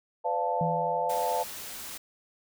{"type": "chord", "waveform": "sine", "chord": "B half-diminished seventh", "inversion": "none", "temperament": "equal with one note detuned", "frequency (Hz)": [504.6, 587.3, 698.5, 880], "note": ["B4", "D5", "F5", "A5"], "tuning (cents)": [37, 0, 0, 0], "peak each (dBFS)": [-32, -34, -31, -29], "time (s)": [0.24, 1.44], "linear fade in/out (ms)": 20}
{"type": "tone with exponential decay", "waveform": "sine", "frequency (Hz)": 164, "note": "E3", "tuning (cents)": -9, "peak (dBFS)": -26, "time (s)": [0.61, 1.3], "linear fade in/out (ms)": 2, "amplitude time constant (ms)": 150}
{"type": "noise", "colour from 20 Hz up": "white", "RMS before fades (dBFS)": -40, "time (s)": [1.09, 1.98], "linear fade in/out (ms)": 10}
{"effects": []}